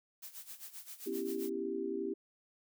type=noise with tremolo; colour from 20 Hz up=blue; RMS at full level=-46 dBFS; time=0.22-1.5 s; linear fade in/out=10 ms; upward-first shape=sine; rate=7.6 Hz; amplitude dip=80%
type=chord; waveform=sine; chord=C# half-diminished seventh; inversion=third; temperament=equal; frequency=246.9 / 277.2 / 329.6 / 392 Hz; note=B3 / C#4 / E4 / G4; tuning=0 / 0 / 0 / 0 cents; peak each=-43 / -43 / -40 / -37 dBFS; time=1.06-2.14 s; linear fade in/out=10 ms
effects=none